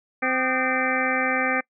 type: harmonic tone with a mistuned harmonic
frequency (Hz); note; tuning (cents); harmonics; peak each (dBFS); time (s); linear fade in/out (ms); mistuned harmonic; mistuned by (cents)
258.9; C4; -18; 1 / 2 / 3 / 5 / 6 / 7 / 8 / 9; -29 / -29 / -29 / -29 / -29 / -29 / -29 / -29; 0.22-1.61; 10; 5; -100
effects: noise-tail reverb RT60 0.1 s tail -25 dB re dry